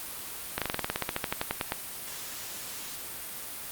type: slowing click train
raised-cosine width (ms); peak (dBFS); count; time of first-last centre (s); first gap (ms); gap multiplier
0.3; -11; 18; 0.58-1.721; 37; 1.07
effects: white hiss -39 dBFS RMS until 3.71 s + Opus 32 kbps